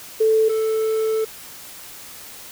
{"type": "tone pair in turn", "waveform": ["sine", "triangle"], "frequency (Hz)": [440, 440], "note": ["A4", "A4"], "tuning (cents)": [0, 0], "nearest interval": "unison", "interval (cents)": 0, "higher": "neither", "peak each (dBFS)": [-13, -16], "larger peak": "first", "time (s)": [[0.2, 0.49], [0.49, 1.25]], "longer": "second", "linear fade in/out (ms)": 10, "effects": ["white hiss -39 dBFS RMS until 2.51 s"]}